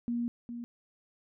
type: tone pair in turn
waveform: sine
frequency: 237.6 / 237.6 Hz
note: A#3 / A#3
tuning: +33 / +33 cents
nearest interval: unison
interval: 0 cents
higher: neither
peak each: -29 / -37 dBFS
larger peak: first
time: 0.08-0.28 / 0.49-0.64 s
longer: first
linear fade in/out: 0 ms
effects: none